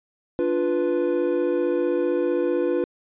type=chord; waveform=triangle; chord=B diminished; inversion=first; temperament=equal; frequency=293.7 / 349.2 / 493.9 Hz; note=D4 / F4 / B4; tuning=0 / 0 / 0 cents; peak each=-25 / -21 / -22 dBFS; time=0.39-2.84 s; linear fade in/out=0 ms; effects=resampled to 8000 Hz